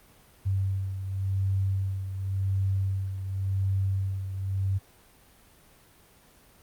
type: beating tone pair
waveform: sine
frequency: 96.4 / 97.31 Hz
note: G2 / G2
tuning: -28 / -12 cents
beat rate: 0.91 Hz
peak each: -26 / -33 dBFS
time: 0.45-4.79 s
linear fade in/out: 20 ms
effects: pink hiss -57 dBFS RMS until 6.62 s + Opus 32 kbps